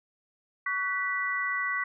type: tone cluster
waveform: sine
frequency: 1129 / 1496 / 1965 Hz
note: C#6 / F#6 / B6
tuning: +31 / +19 / -9 cents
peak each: -33 / -34 / -29 dBFS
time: 0.66-1.84 s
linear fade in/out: 5 ms
effects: none